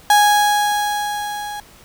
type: tone with level ramp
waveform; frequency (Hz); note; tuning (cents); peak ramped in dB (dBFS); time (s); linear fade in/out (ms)
35% pulse; 829; G#5; -3; -7 to -25; 0.1-1.6; 2
effects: pink hiss -46 dBFS RMS until 1.84 s